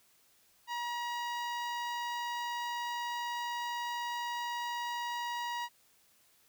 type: tone with notch filter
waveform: sawtooth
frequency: 956 Hz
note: A#5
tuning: 43 cents sharp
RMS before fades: -37 dBFS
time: 0.67-5.69 s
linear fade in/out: 50 ms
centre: 10000 Hz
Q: 0.58
effects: white hiss -67 dBFS RMS until 6.48 s